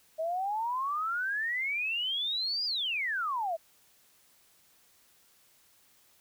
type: exponential two-way sweep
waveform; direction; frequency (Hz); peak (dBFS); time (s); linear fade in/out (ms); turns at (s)
sine; up then down; 626 to 4977 to 626; -29; 0.18-3.57; 20; 2.65
effects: white hiss -64 dBFS RMS until 6.2 s